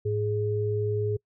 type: tone pair together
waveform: sine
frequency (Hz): 106.7 / 417.5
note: G#2 / G#4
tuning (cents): +47 / +9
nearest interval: 2 octaves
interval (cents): 2362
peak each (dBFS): -27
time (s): 0.05-1.17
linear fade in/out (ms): 10
effects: noise-tail reverb RT60 0.1 s tail -26 dB re dry